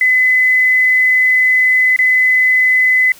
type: tone with dropouts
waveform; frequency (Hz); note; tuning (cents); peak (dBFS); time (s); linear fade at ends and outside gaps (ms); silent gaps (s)
sine; 2019; B6; +38; -8; 0.01-3.12; 2; 1.963-1.989
effects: white hiss -41 dBFS RMS until 3.19 s